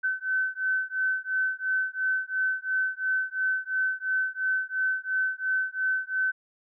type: beating tone pair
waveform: sine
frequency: 1524 / 1526.9 Hz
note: G6 / G6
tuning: -49 / -46 cents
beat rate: 2.9 Hz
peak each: -28 dBFS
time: 0.03-6.32 s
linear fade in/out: 20 ms
effects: none